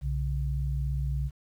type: tone pair together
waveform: sine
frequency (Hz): 61.9 / 138.96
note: B1 / C#3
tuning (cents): +5 / +5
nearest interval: octave + major second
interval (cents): 1400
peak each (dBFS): -28 / -31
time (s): 0.01-1.31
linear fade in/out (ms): 50
effects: 10-bit